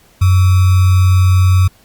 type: tone with sample-and-hold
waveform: sine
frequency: 92.5 Hz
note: F#2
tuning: in tune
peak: -6 dBFS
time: 0.21-1.68 s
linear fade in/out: 10 ms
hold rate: 1225 Hz
effects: pink hiss -49 dBFS RMS until 1.84 s + Opus 48 kbps